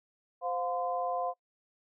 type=tone cluster; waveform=sine; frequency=519 / 709 / 1027 Hz; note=C5 / F5 / C6; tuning=-14 / +26 / -33 cents; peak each=-36 / -32 / -37 dBFS; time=0.41-1.34 s; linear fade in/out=50 ms; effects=noise-tail reverb RT60 0.1 s tail -23 dB re dry